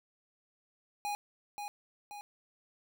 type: tone with echo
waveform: square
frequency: 823 Hz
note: G#5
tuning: 16 cents flat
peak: -34 dBFS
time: 1.05-1.15 s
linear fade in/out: 0 ms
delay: 530 ms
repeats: 2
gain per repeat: -5 dB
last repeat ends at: 2.21 s
effects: none